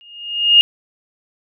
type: tone with exponential growth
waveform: sine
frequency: 2843 Hz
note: F7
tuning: 30 cents sharp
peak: -3 dBFS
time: 0.01-0.61 s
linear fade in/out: 0 ms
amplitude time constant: 130 ms
effects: none